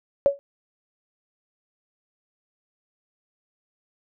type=tone with exponential decay; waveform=sine; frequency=561 Hz; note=C#5; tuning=21 cents sharp; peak=-10 dBFS; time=0.26-0.39 s; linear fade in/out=0 ms; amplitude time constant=28 ms; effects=none